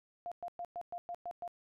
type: tone bursts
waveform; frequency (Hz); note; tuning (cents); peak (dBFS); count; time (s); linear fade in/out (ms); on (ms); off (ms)
sine; 698.5; F5; 0; -38; 8; 0.26-1.478; 0; 56; 110
effects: none